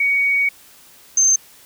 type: tone pair in turn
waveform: sine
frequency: 2243 / 6284 Hz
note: C#7 / G8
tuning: +20 / +3 cents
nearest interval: octave + tritone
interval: 1783 cents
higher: second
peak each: -14 / -11 dBFS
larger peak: second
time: 0-0.49 / 1.17-1.36 s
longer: first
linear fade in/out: 5 ms
effects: white hiss -47 dBFS RMS until 1.65 s